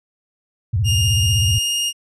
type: tone with vibrato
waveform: sine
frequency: 98 Hz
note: G2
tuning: in tune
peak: -15 dBFS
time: 0.73-1.59 s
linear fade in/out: 10 ms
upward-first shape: square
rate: 16 Hz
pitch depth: 250 cents each way
type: tone with pitch glide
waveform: sawtooth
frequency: 2826 to 2842 Hz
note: F7 to F7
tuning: +20 to +30 cents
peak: -15 dBFS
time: 0.84-1.93 s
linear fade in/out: 50 ms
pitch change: +10 cents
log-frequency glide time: 0.96-1.79 s
effects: resampled to 24000 Hz